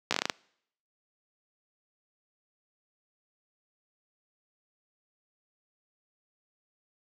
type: slowing click train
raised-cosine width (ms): 0.2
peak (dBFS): -8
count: 8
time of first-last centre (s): 0.11-0.298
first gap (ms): 15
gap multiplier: 1.19
effects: noise-tail reverb RT60 0.7 s tail -25 dB re dry + high-pass 200 Hz 12 dB/octave